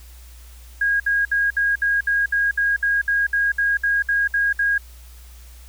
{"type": "tone bursts", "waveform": "sine", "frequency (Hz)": 1635, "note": "G#6", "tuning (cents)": -28, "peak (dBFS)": -16, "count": 16, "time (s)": [0.81, 4.78], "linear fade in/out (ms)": 5, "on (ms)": 190, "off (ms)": 62, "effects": ["added 60 Hz sine -40 dBFS peak until 5.68 s", "white hiss -50 dBFS RMS until 5.68 s"]}